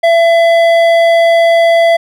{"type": "tone with hard clipping", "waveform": "sine", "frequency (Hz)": 671, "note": "E5", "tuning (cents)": 31, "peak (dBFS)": -7, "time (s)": [0.03, 1.97], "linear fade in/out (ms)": 10, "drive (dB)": 10, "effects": []}